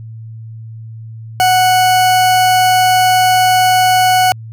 40% pulse tone, 739 Hz, F#5, 2 cents flat, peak -7 dBFS, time 1.4-4.32 s, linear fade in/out 0 ms, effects added 112 Hz sine -27 dBFS peak until 4.52 s

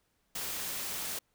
white noise, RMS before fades -37 dBFS, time 0.35-1.19 s, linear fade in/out 5 ms, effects pink hiss -75 dBFS RMS until 1.34 s

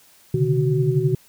sine tone cluster, 128 / 140.5 / 151.6 / 372.6 Hz, C3 / C#3 / D#3 / F#4, -38 / +24 / -45 / +12 cents, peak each -22 dBFS, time 0.34-1.15 s, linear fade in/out 5 ms, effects white hiss -53 dBFS RMS until 1.28 s

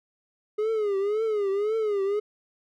triangle tone with vibrato, 417 Hz, G#4, 7 cents sharp, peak -21 dBFS, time 0.58-2.2 s, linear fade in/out 10 ms, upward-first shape triangle, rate 1.9 Hz, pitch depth 140 cents each way, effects none

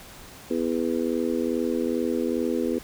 harmonic tone, 82.41 Hz, E2, in tune, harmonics 3 / 4 / 5 / 6, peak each -27 / -28 / -29 / -30 dBFS, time 0.5-2.79 s, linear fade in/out 10 ms, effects pink hiss -45 dBFS RMS until 2.83 s

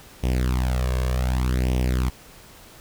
sawtooth tone with flanger, 62.9 Hz, B1, 32 cents sharp, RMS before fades -22 dBFS, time 0.23-2.1 s, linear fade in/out 10 ms, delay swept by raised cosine 0.34 to 1.84 ms, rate 0.66 Hz, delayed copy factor +0.85, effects pink hiss -47 dBFS RMS until 2.8 s

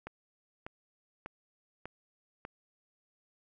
click train, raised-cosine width 0.5 ms, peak -26 dBFS, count 5, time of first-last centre 0.07-2.451 s, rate 1.68 Hz, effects none

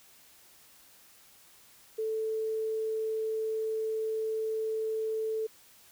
sine tone, 440 Hz, A4, in tune, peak -29 dBFS, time 1.98-5.47 s, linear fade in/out 10 ms, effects white hiss -58 dBFS RMS until 5.91 s

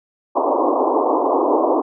pink band-pass noise, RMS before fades -17 dBFS, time 0.35-1.82 s, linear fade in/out 20 ms, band 270 to 1100 Hz, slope 96 dB/octave, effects none

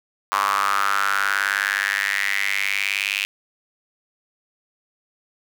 square tone with high-pass filter sweep, 49.67 Hz, G1, 24 cents sharp, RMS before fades -22 dBFS, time 0.32-3.25 s, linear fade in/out 0 ms, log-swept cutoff 1100 to 2600 Hz, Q 6.3, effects none

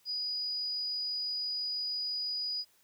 sine tone, 4927 Hz, D#8, 18 cents flat, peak -32 dBFS, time 0.05-2.65 s, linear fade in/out 50 ms, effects white hiss -67 dBFS RMS until 2.83 s

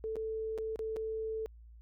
sine tone with dropouts, 441 Hz, A4, 4 cents sharp, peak -34 dBFS, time 0.04-1.46 s, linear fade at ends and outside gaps 0 ms, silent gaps 0.157-0.166 / 0.578-0.585 / 0.759-0.792 / 0.962-0.967 s, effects added 57 Hz sine -51 dBFS peak until 1.81 s

